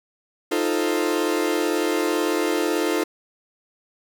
40% pulse chord, F dominant seventh, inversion third, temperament equal, 311.1 / 349.2 / 440 / 523.3 Hz, Eb4 / F4 / A4 / C5, 0 / 0 / 0 / 0 cents, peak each -24 / -24 / -25 / -29 dBFS, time 0.51-3.04 s, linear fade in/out 10 ms, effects none

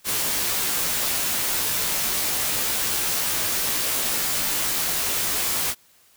white noise with comb filter, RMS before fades -24 dBFS, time 0.04-5.75 s, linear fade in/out 50 ms, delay 15 ms, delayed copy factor -0.65, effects white hiss -57 dBFS RMS until 6.16 s

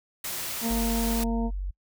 white noise, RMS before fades -33 dBFS, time 0.24-1.24 s, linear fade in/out 5 ms
harmonic tone, 230 Hz, A#3, 23 cents flat, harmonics 1 / 2 / 3 / 4, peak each -26 / -35 / -37 / -39 dBFS, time 0.61-1.51 s, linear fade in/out 50 ms
sine tone, 47 Hz, F#1, 28 cents sharp, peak -28 dBFS, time 0.7-1.71 s, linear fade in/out 10 ms
effects noise-tail reverb RT60 0.1 s tail -26 dB re dry

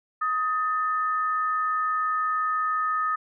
sine tone pair together, 1257.1 / 1783 Hz, D#6 / A6, +17 / +22 cents, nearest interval tritone, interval 605 cents, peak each -23 / -32 dBFS, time 0.21-3.16 s, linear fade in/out 10 ms, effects none

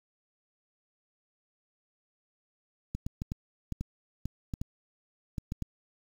clicks, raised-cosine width 5 ms, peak -21 dBFS, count 12, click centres 2.95 / 3.065 / 3.219 / 3.319 / 3.723 / 3.81 / 4.256 / 4.538 / 4.615 / 5.382 / 5.521 / 5.623 s, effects 8-bit

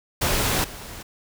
pink noise with level steps, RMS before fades -22 / -38 dBFS, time 0.21-1.03 s, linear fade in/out 10 ms, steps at 0.64 s, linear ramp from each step 2 ms, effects none

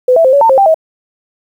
sine tone with pitch steps, 505 / 659 / 522 / 565 / 904 / 532 / 788 / 640 Hz, B4 / E5 / C5 / C#5 / A5 / C5 / G5 / D#5, +39 / -1 / -4 / +33 / +47 / +29 / +9 / +49 cents, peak -4 dBFS, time 0.08-0.744 s, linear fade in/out 5 ms, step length 83 ms, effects 7-bit

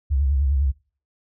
sine tone with vibrato, 69.3 Hz, C#2, in tune, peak -17 dBFS, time 0.1-0.72 s, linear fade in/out 20 ms, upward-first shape sine, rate 9.9 Hz, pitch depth 110 cents each way, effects noise-tail reverb RT60 0.4 s tail -22 dB re dry

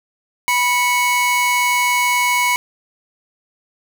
45% pulse tone pair together, 981 / 2217 Hz, B5 / C#7, -12 / 0 cents, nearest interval octave + major second, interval 1412 cents, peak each -17 / -17 dBFS, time 0.48-2.56 s, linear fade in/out 0 ms, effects none

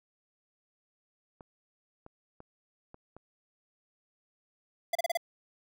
clicks, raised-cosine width 1 ms, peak -34 dBFS, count 5, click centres 1.408 / 2.064 / 2.404 / 2.944 / 3.166 s
square tone bursts, 681 Hz, F5, 44 cents flat, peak -27 dBFS, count 5, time 4.93-5.173 s, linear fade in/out 5 ms, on 23 ms, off 32 ms
effects none

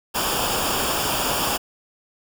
pink noise with comb filter, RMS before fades -23 dBFS, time 0.14-1.58 s, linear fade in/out 20 ms, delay 0.49 ms, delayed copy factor -0.7, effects none

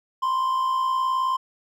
triangle tone pair together, 987.4 / 1046.5 Hz, B5 / C6, -1 / 0 cents, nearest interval minor second, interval 101 cents, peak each -30 / -19 dBFS, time 0.22-1.37 s, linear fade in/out 10 ms, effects none

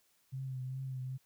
sine tone with vibrato, 130.81 Hz, C3, in tune, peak -37 dBFS, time 0.32-1.18 s, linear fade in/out 20 ms, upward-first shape triangle, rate 2.5 Hz, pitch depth 43 cents each way, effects white hiss -72 dBFS RMS until 1.25 s

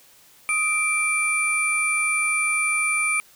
sine tone cluster, 1252 / 2352 / 9380 Hz, D#6 / D7 / D9, +10 / +2 / -3 cents, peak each -28 / -20 / -26 dBFS, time 0.49-3.2 s, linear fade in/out 0 ms, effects tanh soft clip ceiling -12 dBFS + white hiss -53 dBFS RMS until 3.35 s

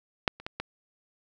clicks, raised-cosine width 0.3 ms, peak -6 / -28 / -18 / -16 dBFS, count 4, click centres 0.278 / 0.4 / 0.465 / 0.6 s, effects none

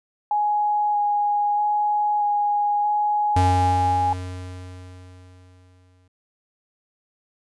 sine tone with vibrato, 830.6 Hz, G#5, in tune, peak -18 dBFS, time 0.31-4.13 s, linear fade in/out 2 ms, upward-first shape square, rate 0.79 Hz, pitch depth 9 cents each way
square tone with exponential decay, 91.3 Hz, F#2, 23 cents flat, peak -17 dBFS, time 3.36-6.08 s, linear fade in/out 5 ms, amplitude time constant 590 ms
effects resampled to 24000 Hz

